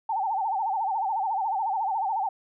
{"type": "tone with vibrato", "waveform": "sine", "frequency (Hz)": 830.6, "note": "G#5", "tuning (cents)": 0, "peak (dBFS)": -24, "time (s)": [0.09, 2.29], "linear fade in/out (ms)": 5, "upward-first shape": "sine", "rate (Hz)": 14, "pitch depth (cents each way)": 170, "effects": []}